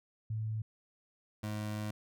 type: tone pair in turn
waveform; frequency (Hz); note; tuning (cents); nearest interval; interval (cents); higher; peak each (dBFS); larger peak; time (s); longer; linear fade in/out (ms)
sine / 25% pulse; 109.5 / 106.08; A2 / G#2; -8 / +37; minor second; 55; first; -33 / -32; second; 0.3-0.62 / 1.43-1.91; second; 5
effects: none